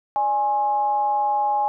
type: tone with frequency modulation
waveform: sine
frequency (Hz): 830.6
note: G#5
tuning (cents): 0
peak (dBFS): -18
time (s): 0.16-1.68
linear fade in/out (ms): 0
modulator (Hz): 240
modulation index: 0.4
effects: none